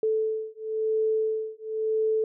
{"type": "beating tone pair", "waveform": "sine", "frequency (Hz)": [437.6, 438.57], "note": ["A4", "A4"], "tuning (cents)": [-9, -6], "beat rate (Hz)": 0.97, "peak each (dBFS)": -27, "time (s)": [0.03, 2.24], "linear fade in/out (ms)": 2, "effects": []}